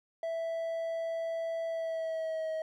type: tone with pitch glide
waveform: triangle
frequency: 659.3 to 635.7 Hz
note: E5 to D#5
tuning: 0 to +37 cents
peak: -30 dBFS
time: 0.23-2.62 s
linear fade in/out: 2 ms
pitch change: -63 cents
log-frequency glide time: 1.67-2.51 s
effects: none